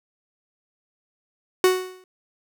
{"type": "tone with exponential decay", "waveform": "45% pulse", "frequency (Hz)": 370, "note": "F#4", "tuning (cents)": 0, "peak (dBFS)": -12, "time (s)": [1.64, 2.04], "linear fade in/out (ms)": 1, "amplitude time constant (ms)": 86, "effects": []}